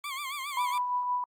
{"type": "tone with vibrato", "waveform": "20% pulse", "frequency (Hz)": 1114, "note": "C#6", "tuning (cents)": 8, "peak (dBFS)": -29, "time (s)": [0.04, 0.78], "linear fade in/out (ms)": 2, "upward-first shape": "sine", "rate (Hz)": 7.3, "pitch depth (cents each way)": 110}
{"type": "tone with tremolo", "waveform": "sine", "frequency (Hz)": 987.8, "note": "B5", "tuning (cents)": 0, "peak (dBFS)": -25, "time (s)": [0.57, 1.24], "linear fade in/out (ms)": 2, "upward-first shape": "sine", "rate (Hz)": 5.8, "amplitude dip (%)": 40}
{"effects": ["Opus 24 kbps"]}